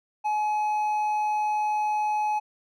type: tone with hard clipping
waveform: triangle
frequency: 847 Hz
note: G#5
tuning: 34 cents sharp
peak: -24 dBFS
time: 0.24-2.4 s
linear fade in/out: 20 ms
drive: 7 dB
effects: none